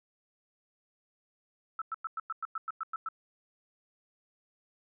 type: tone bursts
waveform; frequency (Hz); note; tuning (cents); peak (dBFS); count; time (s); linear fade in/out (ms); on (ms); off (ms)
sine; 1316; E6; -3; -32; 11; 1.79-3.087; 2; 27; 100
effects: none